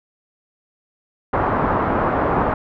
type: low-pass noise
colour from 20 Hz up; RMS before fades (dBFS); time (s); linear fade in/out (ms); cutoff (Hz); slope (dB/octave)
white; -19; 1.33-2.54; 5; 1200; 24
effects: none